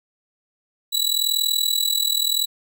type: tone with amplitude modulation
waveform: sawtooth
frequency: 3929 Hz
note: B7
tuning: 10 cents flat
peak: -12 dBFS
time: 0.92-2.46 s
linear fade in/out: 20 ms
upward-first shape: sine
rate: 40.8 Hz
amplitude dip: 85%
effects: none